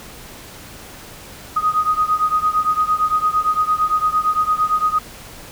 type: beating tone pair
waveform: sine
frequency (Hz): 1244.5 / 1253.3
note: D#6 / D#6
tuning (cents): 0 / +12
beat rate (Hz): 8.8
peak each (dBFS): -17 / -19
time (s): 1.56-4.99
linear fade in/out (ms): 10
effects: pink hiss -38 dBFS RMS until 5.51 s